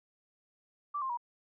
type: tone with pitch steps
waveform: sine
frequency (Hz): 1166 / 1056.9 / 958.1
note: D6 / C6 / A#5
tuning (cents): -13 / +17 / +47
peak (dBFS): -32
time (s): 0.94-1.174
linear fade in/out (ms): 10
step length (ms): 78
effects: none